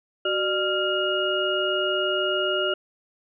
sine tone cluster, 373.5 / 600 / 1390 / 2868 Hz, F#4 / D5 / F6 / F7, +16 / +37 / -9 / +45 cents, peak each -27 dBFS, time 0.25-2.74 s, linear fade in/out 5 ms, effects none

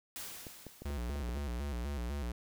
white noise with exponential decay, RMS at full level -42 dBFS, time 0.16-1.68 s, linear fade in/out 0 ms, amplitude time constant 330 ms
clicks, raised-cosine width 2 ms, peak -32 dBFS, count 9, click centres 0.468 / 0.667 / 0.82 / 0.904 / 1.098 / 1.158 / 1.199 / 1.291 / 1.373 s
square tone with vibrato, 65.41 Hz, C2, in tune, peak -36 dBFS, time 0.85-2.32 s, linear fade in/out 5 ms, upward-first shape square, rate 4 Hz, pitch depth 160 cents each way
effects none

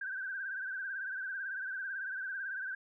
sine tone with vibrato, 1558 Hz, G6, 11 cents flat, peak -36 dBFS, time 0.01-2.75 s, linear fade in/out 5 ms, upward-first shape triangle, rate 18 Hz, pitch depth 90 cents each way, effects none

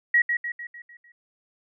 sine tone with echo, 1909 Hz, A#6, 41 cents sharp, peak -15 dBFS, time 0.14-0.22 s, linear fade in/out 5 ms, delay 150 ms, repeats 6, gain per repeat -6 dB, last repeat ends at 1.12 s, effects none

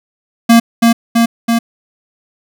square tone with echo, 231.7 Hz, A#3, 10 cents flat, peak -4 dBFS, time 0.49-0.6 s, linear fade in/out 10 ms, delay 330 ms, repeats 3, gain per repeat -2 dB, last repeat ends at 1.59 s, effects none

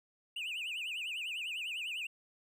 triangle tone with vibrato, 2700 Hz, E7, 41 cents sharp, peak -35 dBFS, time 0.36-2.07 s, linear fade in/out 5 ms, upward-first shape triangle, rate 10 Hz, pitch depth 220 cents each way, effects none

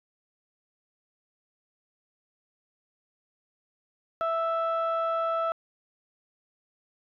sine tone pair together, 659.3 / 1318.6 Hz, E5 / E6, 0 / 0 cents, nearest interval octave, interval 1200 cents, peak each -26 dBFS, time 4.21-5.52 s, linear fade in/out 0 ms, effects tanh soft clip ceiling -21 dBFS

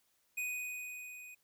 square tone with level ramp, 2489 Hz, D#7, in tune, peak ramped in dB -35 to -50 dBFS, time 0.37-1.35 s, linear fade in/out 10 ms, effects white hiss -75 dBFS RMS until 1.43 s

